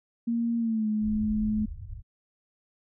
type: tone with pitch glide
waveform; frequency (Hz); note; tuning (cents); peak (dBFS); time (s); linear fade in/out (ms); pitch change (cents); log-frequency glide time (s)
sine; 233.1 to 213.8; A#3 to A3; 0 to -49; -24; 0.27-1.66; 10; -149; 0.58-0.88
type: low-pass noise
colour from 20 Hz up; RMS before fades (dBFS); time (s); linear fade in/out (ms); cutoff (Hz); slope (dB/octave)
pink; -37; 1-2.03; 50; 110; 48
effects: none